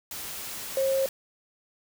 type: tone in noise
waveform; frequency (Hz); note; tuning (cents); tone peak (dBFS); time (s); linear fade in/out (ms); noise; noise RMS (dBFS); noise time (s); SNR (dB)
sine; 537; C5; +45; -22; 0.77-1.06; 2; white; -37; 0.11-1.09; +12
effects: none